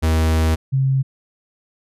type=tone pair in turn; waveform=45% pulse / sine; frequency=80 / 134 Hz; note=D#2 / C3; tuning=+49 / +42 cents; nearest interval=major sixth; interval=893 cents; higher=second; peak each=-14 dBFS; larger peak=neither; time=0.02-0.56 / 0.72-1.03 s; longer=first; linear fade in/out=20 ms; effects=resampled to 32000 Hz